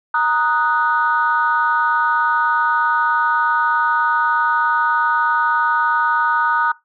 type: chord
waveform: sine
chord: D# minor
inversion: second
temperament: equal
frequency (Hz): 932.3 / 1244.5 / 1480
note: A#5 / D#6 / F#6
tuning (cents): 0 / 0 / 0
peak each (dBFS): -18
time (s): 0.14-6.72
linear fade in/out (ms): 5
effects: noise-tail reverb RT60 0.2 s tail -21 dB re dry + tanh soft clip ceiling -5 dBFS